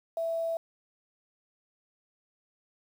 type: tone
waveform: sine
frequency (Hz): 661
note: E5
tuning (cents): +5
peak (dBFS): -28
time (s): 0.17-0.57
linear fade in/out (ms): 2
effects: 9-bit